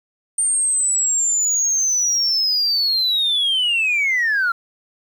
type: linear sweep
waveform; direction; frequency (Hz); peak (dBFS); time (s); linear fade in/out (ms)
sine; down; 8870 to 1353; -14; 0.38-4.52; 5
effects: tanh soft clip ceiling -13 dBFS + 8-bit